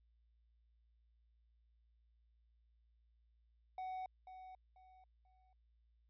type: tone with echo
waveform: triangle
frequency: 747 Hz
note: F#5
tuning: 16 cents sharp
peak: -40 dBFS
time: 3.78-4.06 s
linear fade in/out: 2 ms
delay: 490 ms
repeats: 3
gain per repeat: -10 dB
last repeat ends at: 5.53 s
effects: added 57 Hz sine -70 dBFS peak until 6.09 s + resampled to 11025 Hz